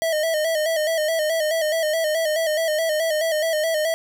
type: tone with vibrato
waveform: square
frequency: 633 Hz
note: D#5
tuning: 30 cents sharp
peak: -20 dBFS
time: 0.02-3.94 s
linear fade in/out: 0 ms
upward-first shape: square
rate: 4.7 Hz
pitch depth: 60 cents each way
effects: none